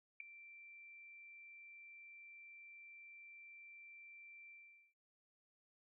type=tone with ADSR envelope; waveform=sine; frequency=2349 Hz; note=D7; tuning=in tune; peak=-39 dBFS; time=0.2-4.94 s; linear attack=4 ms; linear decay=4 ms; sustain=-16 dB; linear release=440 ms; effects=none